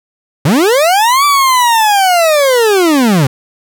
40% pulse linear two-way sweep, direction up then down, 123.47 to 1170 to 123.47 Hz, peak -6 dBFS, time 0.45-3.27 s, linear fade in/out 5 ms, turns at 1.25 s, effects none

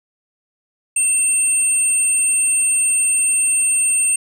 sine tone pair together, 2669 / 8707 Hz, E7 / C#9, +21 / -32 cents, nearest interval octave + minor sixth, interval 2047 cents, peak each -22 / -12 dBFS, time 0.96-4.16 s, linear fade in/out 5 ms, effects tanh soft clip ceiling -11 dBFS

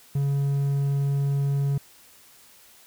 triangle tone, 140 Hz, C#3, 18 cents sharp, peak -19 dBFS, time 0.15-1.78 s, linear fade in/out 5 ms, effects white hiss -53 dBFS RMS until 2.86 s

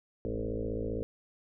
sine tone with frequency modulation, 259 Hz, C4, 17 cents flat, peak -31 dBFS, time 0.25-1.03 s, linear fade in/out 0 ms, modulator 55.4 Hz, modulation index 4.7, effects none

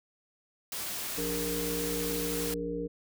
white noise, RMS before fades -36 dBFS, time 0.72-2.54 s, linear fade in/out 2 ms
harmonic tone, 58.27 Hz, A#1, in tune, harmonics 1 / 3 / 5 / 7 / 8, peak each -43 / -39 / -37 / -44 / -34 dBFS, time 1.17-2.88 s, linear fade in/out 20 ms
effects none

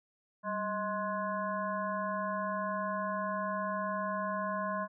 harmonic tone with a mistuned harmonic, 210.5 Hz, G#3, 24 cents sharp, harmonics 1 / 3 / 5 / 7 / 8, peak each -39 / -37 / -35 / -43 / -45 dBFS, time 0.43-4.88 s, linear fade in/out 50 ms, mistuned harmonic 1, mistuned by -140 cents, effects none

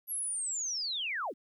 sine linear sweep, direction down, 11640 to 172.8 Hz, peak -32 dBFS, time 0.07-1.34 s, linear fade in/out 50 ms, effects 12-bit

